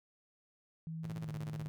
sine tone with pitch glide, 161.6 to 153.15 Hz, E3 to D#3, -34 to -27 cents, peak -39 dBFS, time 0.87-1.68 s, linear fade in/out 0 ms, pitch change -93 cents, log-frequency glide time 1.2-1.3 s
sawtooth tone with tremolo, 110.3 Hz, A2, 5 cents sharp, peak -39 dBFS, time 1.03-1.68 s, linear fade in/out 20 ms, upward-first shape square, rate 16 Hz, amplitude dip 80%
effects none

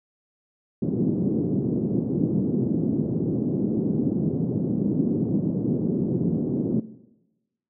pink band-pass noise, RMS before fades -24 dBFS, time 0.82-6.8 s, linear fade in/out 5 ms, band 150 to 340 Hz, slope 24 dB/octave, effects noise-tail reverb RT60 1.0 s tail -17 dB re dry

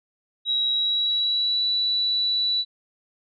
sine tone with pitch glide, 3858 to 3948 Hz, B7 to B7, -41 to -1 cents, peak -20 dBFS, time 0.45-2.65 s, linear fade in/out 50 ms, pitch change +40 cents, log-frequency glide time 0.72-1.63 s, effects none

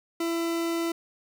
40% pulse tone, 334.5 Hz, E4, 25 cents sharp, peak -25 dBFS, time 0.2-0.92 s, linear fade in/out 5 ms, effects none

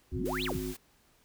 harmonic tone, 51.91 Hz, G#1, in tune, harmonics 1 / 3 / 5 / 7, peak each -40 / -42 / -37 / -37 dBFS, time 0.11-0.75 s, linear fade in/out 50 ms
sine exponential two-way sweep, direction up then down, 58.3 to 4446 to 58.3 Hz, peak -33 dBFS, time 0.12-0.59 s, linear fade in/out 5 ms, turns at 0.44 s
white noise, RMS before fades -46 dBFS, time 0.25-0.77 s, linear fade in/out 10 ms
effects pink hiss -66 dBFS RMS until 1.24 s

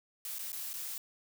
blue noise with dropouts, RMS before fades -40 dBFS, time 0.25-0.98 s, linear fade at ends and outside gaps 1 ms, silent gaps 0.385-0.392 / 0.519-0.529 / 0.732-0.739 s, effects none

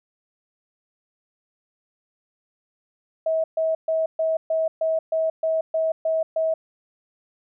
sine tone bursts, 643 Hz, E5, 43 cents flat, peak -19 dBFS, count 11, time 3.26-6.54 s, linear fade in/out 5 ms, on 180 ms, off 130 ms, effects none

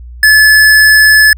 square tone, 1724 Hz, A6, 36 cents flat, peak -3 dBFS, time 0.23-1.33 s, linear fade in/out 2 ms, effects added 60 Hz sine -26 dBFS peak until 1.37 s

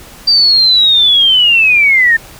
sine linear sweep, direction down, 4699 to 1784 Hz, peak -5 dBFS, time 0.27-2.17 s, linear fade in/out 10 ms, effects pink hiss -35 dBFS RMS until 2.39 s

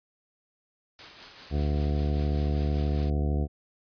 white noise with tremolo, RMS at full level -42 dBFS, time 0.99-3.1 s, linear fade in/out 0 ms, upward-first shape triangle, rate 5.1 Hz, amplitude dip 45%
harmonic tone, 73.2 Hz, D2, 5 cents flat, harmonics 1 / 2 / 3 / 4 / 5 / 6 / 7 / 9 / 10, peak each -25 / -31 / -35 / -37 / -39 / -41 / -42 / -44 / -45 dBFS, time 1.5-3.48 s, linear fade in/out 50 ms
effects resampled to 11025 Hz

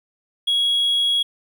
triangle tone, 3322 Hz, G#7, in tune, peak -14 dBFS, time 0.47-1.23 s, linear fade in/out 10 ms, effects tanh soft clip ceiling -11 dBFS + 9-bit

